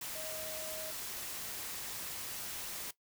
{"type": "tone in noise", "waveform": "sine", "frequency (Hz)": 629, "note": "D#5", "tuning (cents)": 19, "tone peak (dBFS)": -45, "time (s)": [0.15, 0.91], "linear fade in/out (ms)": 5, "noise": "white", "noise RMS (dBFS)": -42, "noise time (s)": [0.01, 2.91], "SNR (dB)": -6, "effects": ["noise-tail reverb RT60 0.1 s tail -17 dB re dry"]}